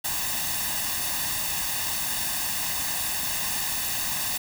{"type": "noise with comb filter", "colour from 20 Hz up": "white", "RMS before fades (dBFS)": -28, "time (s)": [0.04, 4.38], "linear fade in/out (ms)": 10, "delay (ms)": 1.1, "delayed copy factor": 0.7, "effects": []}